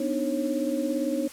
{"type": "tone cluster", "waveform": "sine", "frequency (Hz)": [250.1, 293.3, 310.9, 545], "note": ["B3", "D4", "D#4", "C#5"], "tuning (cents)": [22, -2, -1, -29], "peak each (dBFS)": -30, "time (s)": [0, 1.28], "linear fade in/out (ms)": 5, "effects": ["white hiss -45 dBFS RMS until 1.32 s", "low-pass 12000 Hz 12 dB/octave"]}